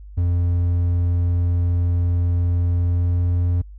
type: tone with pitch glide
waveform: triangle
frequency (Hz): 87.31 to 87.87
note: F2 to F2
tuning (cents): 0 to +11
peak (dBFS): -14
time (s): 0.17-3.62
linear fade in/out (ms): 10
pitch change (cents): +11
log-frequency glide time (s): 2.85-3.21
effects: added 50 Hz sine -36 dBFS peak until 3.78 s

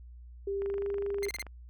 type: tone with pitch glide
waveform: sine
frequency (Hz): 396.5 to 401.1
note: G4 to G4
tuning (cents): +20 to +40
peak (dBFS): -30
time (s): 0.47-1.29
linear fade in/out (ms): 5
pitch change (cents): +20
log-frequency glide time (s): 0.63-0.91
type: click train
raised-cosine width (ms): 0.5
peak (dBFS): -31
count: 22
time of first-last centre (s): 0.62-1.467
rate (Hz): 24.8
type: tone bursts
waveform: sawtooth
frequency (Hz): 2093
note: C7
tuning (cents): 0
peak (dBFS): -31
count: 4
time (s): 1.23-1.419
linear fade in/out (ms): 0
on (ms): 24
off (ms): 31
effects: added 60 Hz sine -46 dBFS peak until 1.69 s

